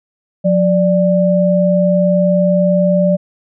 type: tone pair together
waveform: sine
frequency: 180 / 589.2 Hz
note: F#3 / D5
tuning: -47 / +6 cents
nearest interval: octave + major sixth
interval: 2053 cents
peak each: -12 dBFS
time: 0.44-3.17 s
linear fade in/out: 20 ms
effects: none